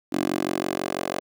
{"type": "tone with high-pass filter sweep", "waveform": "10% pulse", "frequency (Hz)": 46.04, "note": "F#1", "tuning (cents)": -8, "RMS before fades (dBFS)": -27, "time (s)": [0.12, 1.2], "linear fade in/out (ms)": 10, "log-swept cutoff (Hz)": [300, 470], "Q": 2.7, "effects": []}